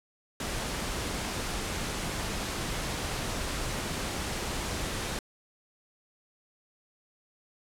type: noise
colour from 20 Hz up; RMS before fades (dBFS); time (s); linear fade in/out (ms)
pink; -33; 0.4-5.19; 2
effects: low-pass 10000 Hz 12 dB/octave